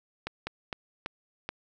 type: slowing click train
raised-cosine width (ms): 0.3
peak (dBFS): -17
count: 5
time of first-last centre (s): 0.27-1.49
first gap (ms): 200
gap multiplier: 1.29
effects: none